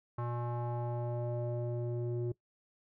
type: tone with low-pass filter sweep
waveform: square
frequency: 120 Hz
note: B2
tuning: 49 cents flat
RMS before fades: -36 dBFS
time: 0.18-2.32 s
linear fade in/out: 5 ms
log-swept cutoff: 1100 to 390 Hz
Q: 3.2
effects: noise-tail reverb RT60 0.1 s tail -20 dB re dry